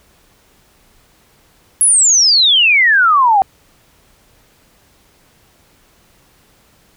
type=exponential sweep; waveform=sine; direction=down; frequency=10970 to 752 Hz; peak=-7 dBFS; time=1.81-3.42 s; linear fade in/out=0 ms; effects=pink hiss -52 dBFS RMS until 6.96 s